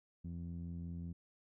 sawtooth tone with low-pass filter, 85.4 Hz, F2, 38 cents flat, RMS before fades -44 dBFS, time 0.24-1.13 s, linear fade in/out 10 ms, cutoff 200 Hz, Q 3.2, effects none

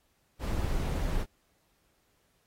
brown noise, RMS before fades -30 dBFS, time 0.39-1.26 s, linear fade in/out 50 ms, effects pink hiss -72 dBFS RMS until 2.46 s + AAC 48 kbps

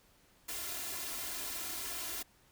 white noise with comb filter, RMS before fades -40 dBFS, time 0.48-2.23 s, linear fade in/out 10 ms, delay 2.9 ms, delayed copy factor +0.85, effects pink hiss -66 dBFS RMS until 2.51 s

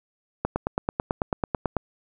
click train, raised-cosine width 1 ms, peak -9 dBFS, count 13, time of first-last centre 0.45-1.767 s, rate 9.11 Hz, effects none

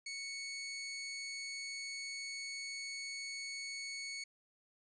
20% pulse tone, 2217 Hz, C#7, in tune, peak -36 dBFS, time 0.06-4.24 s, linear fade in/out 5 ms, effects resampled to 22050 Hz + 13-bit

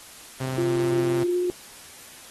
sawtooth tone, 130.81 Hz, C3, in tune, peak -24 dBFS, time 0.4-1.24 s, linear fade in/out 10 ms
sine tone with pitch glide, 349.2 to 357.8 Hz, F4 to F4, 0 to +42 cents, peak -21 dBFS, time 0.58-1.5 s, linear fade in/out 0 ms, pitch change +42 cents, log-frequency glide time 1.23-1.38 s
effects white hiss -45 dBFS RMS until 2.3 s + AAC 32 kbps

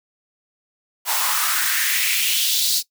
white noise with high-pass filter sweep, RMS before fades -20 dBFS, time 1.05-2.83 s, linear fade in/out 50 ms, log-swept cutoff 830 to 4700 Hz, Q 2.9, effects noise-tail reverb RT60 0.1 s tail -19 dB re dry

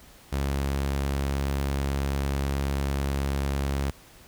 sawtooth tone, 69.2 Hz, C#2, 2 cents flat, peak -21 dBFS, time 0.32-3.91 s, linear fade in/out 10 ms, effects pink hiss -52 dBFS RMS until 4.27 s

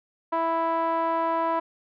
5% pulse tone with low-pass filter, 329.6 Hz, E4, in tune, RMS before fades -25 dBFS, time 0.32-1.6 s, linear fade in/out 10 ms, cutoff 910 Hz, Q 3.5, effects none

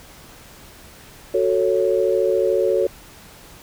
sine chord, F# minor, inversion none, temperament just, 370 / 444 / 555 Hz, F#4 / A4 / C#5, 0 / +16 / +2 cents, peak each -20 dBFS, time 1.34-2.87 s, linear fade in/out 5 ms, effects pink hiss -44 dBFS RMS until 3.62 s

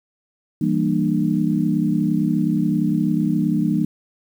sine chord, E half-diminished seventh, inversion none, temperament equal with one note detuned, 164.81 / 196 / 233.1 / 300.2 Hz, E3 / G3 / Bb3 / D4, 0 / 0 / 0 / +38 cents, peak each -22 dBFS, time 0.61-3.85 s, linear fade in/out 5 ms, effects 8-bit

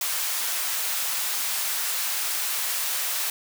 white high-pass noise, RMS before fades -27 dBFS, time 0.01-3.3 s, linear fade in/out 2 ms, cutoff 770 Hz, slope 12 dB/octave, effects none

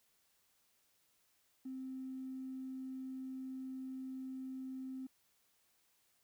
triangle tone, 261.6 Hz, C4, in tune, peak -38 dBFS, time 1.65-5.07 s, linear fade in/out 10 ms, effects tanh soft clip ceiling -40 dBFS + white hiss -75 dBFS RMS until 6.23 s

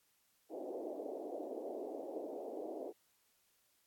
pink band-pass noise, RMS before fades -44 dBFS, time 0.49-2.93 s, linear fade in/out 50 ms, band 290 to 710 Hz, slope 48 dB/octave, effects white hiss -75 dBFS RMS until 3.86 s + AAC 64 kbps

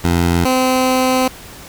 15% pulse tone pair in turn, 86 / 257.7 Hz, F2 / C4, -26 / -26 cents, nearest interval octave + perfect fifth, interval 1900 cents, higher second, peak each -6 dBFS, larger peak neither, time 0.04-0.45 / 0.45-1.28 s, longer second, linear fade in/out 5 ms, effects pink hiss -36 dBFS RMS until 1.68 s

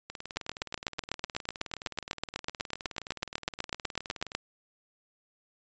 two click trains, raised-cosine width 0.2 ms, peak -22 / -12 dBFS, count 82 / 33, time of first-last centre 0.1-4.319 / 0.37-4.35 s, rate 19.2 / 8.04 Hz, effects resampled to 16000 Hz

